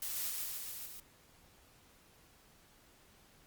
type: noise with echo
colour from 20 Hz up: blue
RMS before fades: -39 dBFS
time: 0.02-0.3 s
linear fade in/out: 2 ms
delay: 140 ms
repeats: 5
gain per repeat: -2 dB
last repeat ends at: 1 s
effects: pink hiss -64 dBFS RMS until 3.46 s + Opus 48 kbps